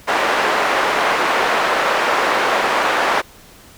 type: band-pass noise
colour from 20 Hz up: white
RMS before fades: -17 dBFS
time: 0.07-3.22 s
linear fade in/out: 20 ms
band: 450 to 1400 Hz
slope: 12 dB/octave
effects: pink hiss -44 dBFS RMS until 3.77 s